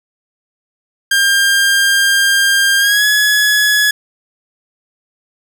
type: tone with pitch glide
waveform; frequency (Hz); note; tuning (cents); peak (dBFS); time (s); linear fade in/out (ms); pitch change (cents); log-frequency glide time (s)
sawtooth; 1600 to 1692.2; G6 to G#6; +35 to +32; -6; 1.11-3.91; 5; +97; 2.78-3.05
effects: none